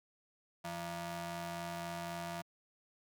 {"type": "ring-modulated tone", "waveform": "sawtooth", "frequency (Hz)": 256.7, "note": "C4", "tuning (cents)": -33, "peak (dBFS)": -32, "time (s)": [0.64, 2.42], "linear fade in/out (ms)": 10, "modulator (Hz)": 427, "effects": ["high-pass 150 Hz 12 dB/octave"]}